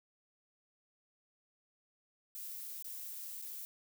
violet noise with dropouts, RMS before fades -45 dBFS, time 2.35-3.65 s, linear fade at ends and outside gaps 0 ms, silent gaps 2.825-2.844 / 3.416-3.423 s, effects none

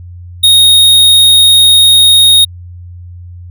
square tone, 3729 Hz, A#7, in tune, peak -3 dBFS, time 0.43-2.45 s, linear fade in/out 10 ms, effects added 88 Hz sine -26 dBFS peak until 3.5 s

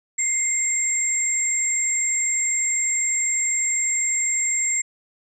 sine tone pair together, 2100 / 7484 Hz, C7 / A#8, +6 / +6 cents, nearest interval octave + minor seventh, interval 2200 cents, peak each -27 / -20 dBFS, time 0.18-4.82 s, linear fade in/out 10 ms, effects none

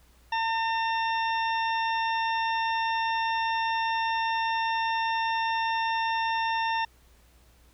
harmonic tone with a mistuned harmonic, 905 Hz, A5, 48 cents sharp, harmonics 1 / 2 / 3 / 4 / 6, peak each -26 / -32 / -36 / -38 / -42 dBFS, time 0.32-6.85 s, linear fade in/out 5 ms, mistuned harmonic 6, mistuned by +16 cents, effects added 60 Hz sine -57 dBFS peak until 7.73 s + pink hiss -62 dBFS RMS until 7.73 s

